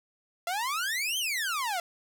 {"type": "exponential two-way sweep", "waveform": "sawtooth", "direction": "up then down", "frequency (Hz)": [669, 3205, 669], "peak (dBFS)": -25, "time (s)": [0.47, 1.8], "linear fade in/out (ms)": 2, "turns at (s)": 1.18, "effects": []}